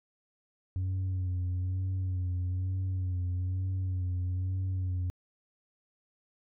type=tone with vibrato; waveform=sine; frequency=92 Hz; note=F#2; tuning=9 cents flat; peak=-26 dBFS; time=0.76-5.1 s; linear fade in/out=0 ms; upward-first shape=sine; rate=1.1 Hz; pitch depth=40 cents each way; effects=tanh soft clip ceiling -28 dBFS